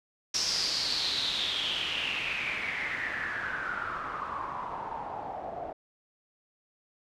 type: noise with low-pass filter sweep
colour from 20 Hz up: white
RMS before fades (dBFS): -33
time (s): 0.34-5.73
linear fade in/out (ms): 5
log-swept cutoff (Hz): 5500 to 660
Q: 6.9
effects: none